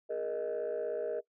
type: chord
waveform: sine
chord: Ab suspended second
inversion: none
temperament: equal with one note detuned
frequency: 415.3 / 471.9 / 622.3 Hz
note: Ab4 / Bb4 / Eb5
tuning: 0 / +21 / 0 cents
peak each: -37 / -34 / -35 dBFS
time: 0.09-1.21 s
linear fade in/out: 20 ms
effects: noise-tail reverb RT60 0.1 s tail -21 dB re dry + tanh soft clip ceiling -28 dBFS